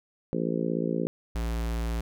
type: harmonic tone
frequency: 56.8 Hz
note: A#1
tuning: 44 cents flat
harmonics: 3 / 4 / 5 / 6 / 7 / 8 / 9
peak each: -31 / -32 / -33 / -34 / -34 / -35 / -36 dBFS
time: 0.33-1.07 s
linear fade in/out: 0 ms
type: tone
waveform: square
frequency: 57.2 Hz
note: A#1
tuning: 32 cents flat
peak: -28 dBFS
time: 1.35-2.01 s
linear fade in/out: 5 ms
effects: none